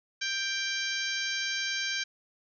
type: harmonic tone with a mistuned harmonic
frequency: 789 Hz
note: G5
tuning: 11 cents sharp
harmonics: 2 / 3 / 4 / 5 / 6 / 7 / 8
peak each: -34 / -36 / -37 / -38 / -39 / -39 / -40 dBFS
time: 0.21-2.04 s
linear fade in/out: 10 ms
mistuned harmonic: 3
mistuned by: -16 cents
effects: none